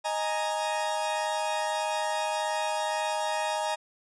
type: chord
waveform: 40% pulse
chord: D# suspended fourth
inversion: none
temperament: equal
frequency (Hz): 622.3 / 830.6 / 932.3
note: D#5 / G#5 / A#5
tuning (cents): 0 / 0 / 0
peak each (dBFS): -31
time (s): 0.04-3.76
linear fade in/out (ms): 20
effects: resampled to 24000 Hz